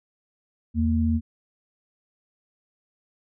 sine tone pair together, 82.41 / 230.1 Hz, E2 / A#3, 0 / -22 cents, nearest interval octave + tritone, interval 1778 cents, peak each -22 dBFS, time 0.74-1.21 s, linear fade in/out 50 ms, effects none

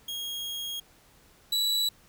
40% pulse tone pair in turn, 3274 / 3933 Hz, G#7 / B7, -25 / -8 cents, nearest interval minor third, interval 317 cents, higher second, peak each -32 / -23 dBFS, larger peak second, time 0.08-0.8 / 1.52-1.89 s, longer first, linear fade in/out 5 ms, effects pink hiss -59 dBFS RMS until 2.08 s

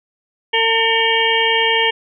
harmonic tone with a mistuned harmonic, 452.4 Hz, A4, 48 cents sharp, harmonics 1 / 2 / 4 / 5 / 6 / 7, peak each -20 / -20 / -20 / -20 / -20 / -20 dBFS, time 0.53-1.91 s, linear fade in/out 10 ms, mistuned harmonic 6, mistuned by +76 cents, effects none

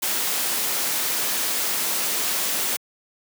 white noise, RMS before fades -24 dBFS, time 0.02-2.77 s, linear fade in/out 10 ms, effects high-pass 200 Hz 12 dB/octave

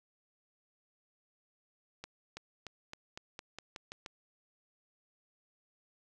accelerating click train, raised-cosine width 0.2 ms, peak -26 dBFS, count 10, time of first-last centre 2.04-4.062 s, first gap 330 ms, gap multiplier 0.9, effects none

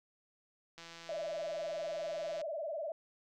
click train, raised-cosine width 0.2 ms, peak -33 dBFS, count 274, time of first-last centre 0.78-2.415 s, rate 167 Hz
sine tone with vibrato, 622.3 Hz, D#5, in tune, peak -36 dBFS, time 1.09-2.92 s, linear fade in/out 2 ms, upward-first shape sine, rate 20 Hz, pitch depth 140 cents each way
effects none

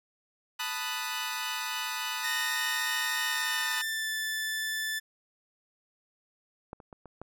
15% pulse chord, B dominant seventh, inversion third, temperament equal, 880 / 987.8 / 1244.5 / 1480 Hz, A5 / B5 / D#6 / F#6, 0 / 0 / 0 / 0 cents, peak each -32 / -31 / -31 / -31 dBFS, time 0.59-3.82 s, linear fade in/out 10 ms
sawtooth tone with pitch glide, 1840 to 1754.9 Hz, A#6 to A6, -23 to -5 cents, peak -27 dBFS, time 2.23-5 s, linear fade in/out 20 ms, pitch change -82 cents, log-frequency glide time 3.24-4.11 s
clicks, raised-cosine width 1 ms, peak -25 / -35 / -32 / -33 / -27 dBFS, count 5, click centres 6.731 / 6.802 / 6.928 / 7.057 / 7.216 s
effects none

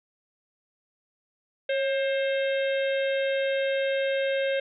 harmonic tone with a mistuned harmonic, 531 Hz, C5, 25 cents sharp, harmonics 1 / 3 / 4 / 5 / 6 / 7, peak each -24 / -34 / -36 / -38 / -40 / -41 dBFS, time 1.69-4.6 s, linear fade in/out 5 ms, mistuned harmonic 1, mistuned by +46 cents, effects none

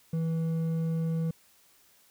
sine tone with hard clipping, 163.1 Hz, E3, 18 cents flat, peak -28 dBFS, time 0.13-1.31 s, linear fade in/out 5 ms, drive 5 dB, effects white hiss -62 dBFS RMS until 2.1 s

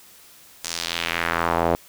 sawtooth tone with band-pass filter sweep, 84.3 Hz, E2, 39 cents sharp, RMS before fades -24 dBFS, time 0.64-1.75 s, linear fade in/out 0 ms, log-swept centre 6900 to 590 Hz, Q 1.6, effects white hiss -49 dBFS RMS until 1.88 s

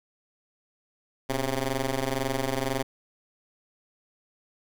10% pulse ring-modulated tone, 133 Hz, C3, 29 cents sharp, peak -15 dBFS, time 1.29-2.83 s, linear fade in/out 10 ms, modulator 144 Hz, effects none

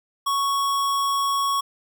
square tone, 1110 Hz, C#6, 2 cents sharp, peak -21 dBFS, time 0.26-1.61 s, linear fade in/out 10 ms, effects none

